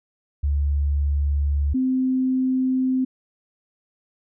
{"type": "tone pair in turn", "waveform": "sine", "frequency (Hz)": [71.7, 258.9], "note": ["D2", "C4"], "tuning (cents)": [-41, -18], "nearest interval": "octave + minor seventh", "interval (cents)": 2223, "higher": "second", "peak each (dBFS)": [-18, -18], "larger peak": "neither", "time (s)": [[0.43, 1.74], [1.74, 3.05]], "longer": "neither", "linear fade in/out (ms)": 10, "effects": []}